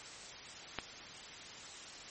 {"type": "click", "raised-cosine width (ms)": 0.3, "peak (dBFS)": -19, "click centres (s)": 0.787, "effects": ["white hiss -49 dBFS RMS until 2.1 s", "MP3 32 kbps"]}